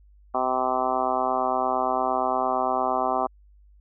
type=harmonic tone; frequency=128.7 Hz; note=C3; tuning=28 cents flat; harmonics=2 / 3 / 4 / 5 / 6 / 7 / 8 / 9 / 10; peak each=-34 / -33 / -35 / -28 / -26 / -33 / -30 / -30 / -36 dBFS; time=0.34-3.27 s; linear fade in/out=10 ms; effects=added 50 Hz sine -51 dBFS peak until 3.8 s